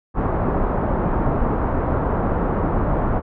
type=low-pass noise; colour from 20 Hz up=pink; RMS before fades=-20 dBFS; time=0.14-3.22 s; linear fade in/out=50 ms; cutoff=1200 Hz; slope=24 dB/octave; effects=none